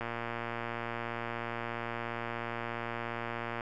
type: click train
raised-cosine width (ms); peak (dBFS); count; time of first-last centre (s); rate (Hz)
0.5; -21; 422; 0.01-3.608; 117
effects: none